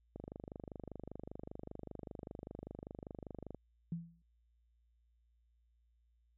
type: click train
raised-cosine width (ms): 2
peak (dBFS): -32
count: 86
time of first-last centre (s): 0.16-3.546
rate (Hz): 25.1
type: tone with exponential decay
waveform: sine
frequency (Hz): 168.3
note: E3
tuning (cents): +36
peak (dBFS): -34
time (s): 3.92-4.22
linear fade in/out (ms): 2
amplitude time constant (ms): 64
effects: added 58 Hz sine -70 dBFS peak until 6.37 s